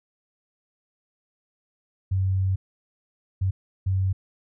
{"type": "tone bursts at uneven times", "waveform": "sine", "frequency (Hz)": 95, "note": "F#2", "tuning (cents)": 46, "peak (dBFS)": -20, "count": 3, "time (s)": [[2.11, 2.56], [3.41, 3.51], [3.86, 4.13]], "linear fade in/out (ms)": 10, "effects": []}